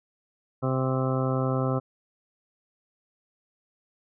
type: harmonic tone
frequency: 130.81 Hz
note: C3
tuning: in tune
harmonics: 1 / 2 / 3 / 4 / 5 / 6 / 8 / 9 / 10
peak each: -26 / -30 / -33 / -31 / -36 / -38 / -38 / -40 / -36 dBFS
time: 0.62-1.8 s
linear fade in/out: 20 ms
effects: none

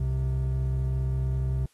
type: tone pair together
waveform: triangle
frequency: 65.1 / 130.2 Hz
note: C2 / C3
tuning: -8 / -8 cents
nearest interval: octave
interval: 1200 cents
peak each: -25 dBFS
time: 0-1.66 s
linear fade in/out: 5 ms
effects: white hiss -65 dBFS RMS until 1.73 s + AAC 32 kbps

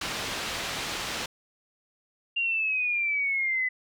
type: low-pass noise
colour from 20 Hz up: white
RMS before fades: -33 dBFS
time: 0.01-1.26 s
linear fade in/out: 5 ms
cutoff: 4200 Hz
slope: 12 dB/octave
type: exponential sweep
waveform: sine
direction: down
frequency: 2794 to 2002 Hz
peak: -24 dBFS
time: 2.36-3.69 s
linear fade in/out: 10 ms
effects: none

